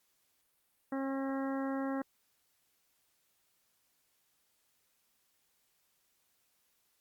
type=harmonic tone; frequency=270.3 Hz; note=C#4; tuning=44 cents flat; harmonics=1 / 2 / 3 / 4 / 5 / 6 / 7; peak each=-34 / -40 / -44 / -46 / -48 / -50 / -51 dBFS; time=0.92-2.02 s; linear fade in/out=5 ms; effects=white hiss -75 dBFS RMS until 7 s + Opus 48 kbps